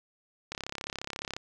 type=click train; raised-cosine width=0.2 ms; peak=-18 dBFS; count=30; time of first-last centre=0.52-1.365 s; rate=34.3 Hz; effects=none